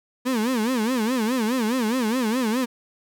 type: tone with vibrato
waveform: 35% pulse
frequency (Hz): 236.6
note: A#3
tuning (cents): +26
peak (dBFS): -19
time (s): 0.25-2.66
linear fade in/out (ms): 20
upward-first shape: sine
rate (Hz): 4.8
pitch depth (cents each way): 190
effects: none